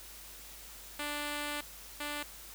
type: tone pair in turn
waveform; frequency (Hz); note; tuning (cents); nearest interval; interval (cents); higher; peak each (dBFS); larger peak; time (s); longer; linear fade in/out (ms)
5% pulse; 293.7 / 293.7; D4 / D4; 0 / 0; unison; 0; neither; -24 / -25; first; 0.99-1.61 / 2-2.23; first; 5
effects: added 50 Hz sine -56 dBFS peak until 2.54 s + white hiss -50 dBFS RMS until 2.54 s